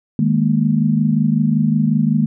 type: chord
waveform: sine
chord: D# suspended fourth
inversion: none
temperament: equal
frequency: 155.56 / 207.7 / 233.1 Hz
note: D#3 / G#3 / A#3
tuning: 0 / 0 / 0 cents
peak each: -17 dBFS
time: 0.19-2.26 s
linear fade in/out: 2 ms
effects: none